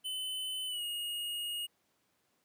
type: tone with pitch glide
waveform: square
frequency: 3031 to 2868 Hz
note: F#7 to F7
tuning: +41 to +45 cents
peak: -36 dBFS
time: 0.04-1.67 s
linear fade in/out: 20 ms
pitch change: -96 cents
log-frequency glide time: 0.67-0.83 s
effects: pink hiss -75 dBFS RMS until 2.44 s + high-pass 150 Hz 12 dB/octave